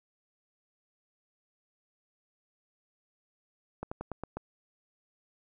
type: slowing click train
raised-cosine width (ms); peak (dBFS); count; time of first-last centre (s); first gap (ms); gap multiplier
1; -22; 6; 3.83-4.37; 85; 1.12
effects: none